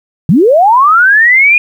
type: linear sweep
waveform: sine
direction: up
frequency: 135.3 to 2472 Hz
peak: -3 dBFS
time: 0.29-1.58 s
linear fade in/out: 2 ms
effects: 7-bit